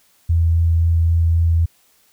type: tone with vibrato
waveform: sine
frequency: 83.2 Hz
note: E2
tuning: 17 cents sharp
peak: -12 dBFS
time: 0.29-1.66 s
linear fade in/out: 10 ms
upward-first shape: sine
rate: 3.8 Hz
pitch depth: 9 cents each way
effects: white hiss -57 dBFS RMS until 2.12 s